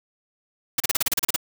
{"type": "noise bursts", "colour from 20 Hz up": "white", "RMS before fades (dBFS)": -21, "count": 11, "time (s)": [0.78, 1.362], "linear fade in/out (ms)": 5, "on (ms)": 22, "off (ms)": 34, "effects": []}